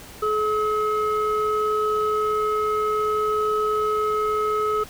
sine tone pair together, 426.8 / 1281 Hz, G#4 / E6, +47 / -50 cents, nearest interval octave + perfect fifth, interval 1903 cents, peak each -21 dBFS, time 0.22-4.84 s, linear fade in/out 10 ms, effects tanh soft clip ceiling -15 dBFS + pink hiss -42 dBFS RMS until 4.89 s

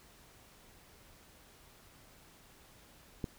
click, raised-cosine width 3 ms, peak -22 dBFS, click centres 3.242 s, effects pink hiss -60 dBFS RMS until 3.38 s

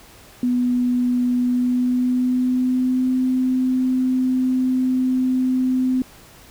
sine tone with pitch glide, 246.9 to 256.5 Hz, B3 to C4, 0 to -34 cents, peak -16 dBFS, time 0.43-6.02 s, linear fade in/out 2 ms, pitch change +66 cents, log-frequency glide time 1.42-3.17 s, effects pink hiss -46 dBFS RMS until 6.5 s

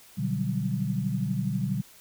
sine chord, G major seventh, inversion first, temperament just, 122.5 / 147 / 183.75 / 196 Hz, B2 / D3 / F#3 / G3, -14 / +2 / -12 / 0 cents, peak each -31 dBFS, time 0.17-1.82 s, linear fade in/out 20 ms, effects white hiss -53 dBFS RMS until 2 s

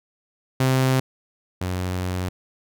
sawtooth tone pair in turn, 130.81 / 91.36 Hz, C3 / F#2, 0 / -21 cents, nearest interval tritone, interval 621 cents, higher first, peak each -13 / -20 dBFS, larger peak first, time 0.6-1 / 1.61-2.29 s, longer second, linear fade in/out 5 ms, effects none

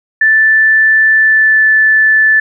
sine tone with pitch glide, 1760 to 1749.9 Hz, A6 to A6, 0 to -10 cents, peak -5 dBFS, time 0.21-2.4 s, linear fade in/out 5 ms, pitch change -10 cents, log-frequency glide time 1.15-1.65 s, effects none

